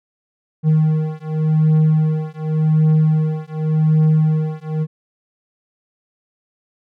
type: beating tone pair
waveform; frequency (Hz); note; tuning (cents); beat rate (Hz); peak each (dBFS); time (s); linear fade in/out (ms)
triangle; 155.56 / 156.44; D#3 / D#3; 0 / +10; 0.88; -14; 0.63-4.87; 50
effects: none